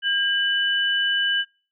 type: tone pair together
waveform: sine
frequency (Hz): 1611.9 / 2982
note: G6 / F#7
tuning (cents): +48 / +13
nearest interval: major seventh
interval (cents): 1065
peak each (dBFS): -22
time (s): 0.02-1.45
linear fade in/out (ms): 50
effects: noise-tail reverb RT60 0.4 s tail -26 dB re dry